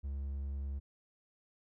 triangle tone with vibrato, 69.3 Hz, C#2, in tune, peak -34 dBFS, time 0.03-0.8 s, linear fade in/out 20 ms, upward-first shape triangle, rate 10 Hz, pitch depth 9 cents each way, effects none

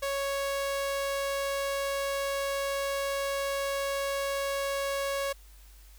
sawtooth tone, 554.4 Hz, C#5, in tune, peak -25 dBFS, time 0.02-5.33 s, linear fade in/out 10 ms, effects added 49 Hz sine -50 dBFS peak until 5.98 s + white hiss -59 dBFS RMS until 5.98 s

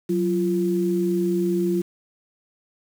sine tone pair together, 185 / 345.6 Hz, F#3 / F4, 0 / -18 cents, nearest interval major seventh, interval 1082 cents, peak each -23 / -21 dBFS, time 0.09-1.82 s, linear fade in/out 10 ms, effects 7-bit

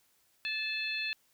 harmonic tone with a mistuned harmonic, 872 Hz, A5, 16 cents flat, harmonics 2 / 3 / 4 / 5, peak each -40 / -34 / -41 / -40 dBFS, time 0.45-1.13 s, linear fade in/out 0 ms, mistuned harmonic 5, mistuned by -59 cents, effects white hiss -70 dBFS RMS until 1.33 s

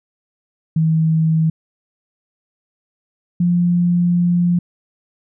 sine tone pair in turn, 160.2 / 174.9 Hz, E3 / F3, -49 / +3 cents, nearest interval major second, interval 152 cents, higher second, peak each -12 dBFS, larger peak neither, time 0.76-1.5 / 3.4-4.59 s, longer second, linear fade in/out 5 ms, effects none

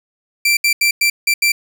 sawtooth tone bursts at uneven times, 2349 Hz, D7, in tune, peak -8 dBFS, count 6, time 0.45-0.57 / 0.64-0.73 / 0.81-0.91 / 1.01-1.1 / 1.27-1.34 / 1.42-1.52 s, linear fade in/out 5 ms, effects none

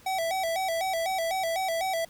square tone with vibrato, 709 Hz, F5, 26 cents sharp, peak -27 dBFS, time 0.06-2.05 s, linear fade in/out 5 ms, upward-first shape square, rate 4 Hz, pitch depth 120 cents each way, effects pink hiss -55 dBFS RMS until 2.09 s

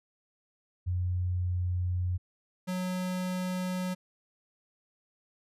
sine / square tone pair in turn, 89.9 / 183.26 Hz, F#2 / F#3, -49 / -16 cents, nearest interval octave, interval 1233 cents, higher second, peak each -27 / -31 dBFS, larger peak first, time 0.86-2.18 / 2.67-3.95 s, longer first, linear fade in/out 20 ms, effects resampled to 32000 Hz

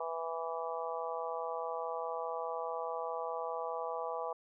harmonic tone, 164.81 Hz, E3, in tune, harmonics 3 / 4 / 5 / 6 / 7, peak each -40 / -41 / -42 / -43 / -43 dBFS, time 0-4.33 s, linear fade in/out 5 ms, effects none

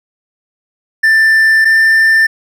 triangle tone pair in turn, 1776 / 1786.3 Hz, A6 / A6, +16 / +26 cents, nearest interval unison, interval 10 cents, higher second, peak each -4 dBFS, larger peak neither, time 1.03-1.65 / 1.65-2.27 s, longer neither, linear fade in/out 10 ms, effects none

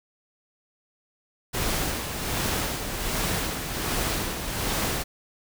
pink noise with tremolo, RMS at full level -26 dBFS, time 1.53-5.04 s, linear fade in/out 20 ms, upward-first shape sine, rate 1.3 Hz, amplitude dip 50%, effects none

